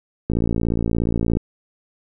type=click train; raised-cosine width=3 ms; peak=-8 dBFS; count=62; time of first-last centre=0.3-1.37 s; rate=57 Hz; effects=none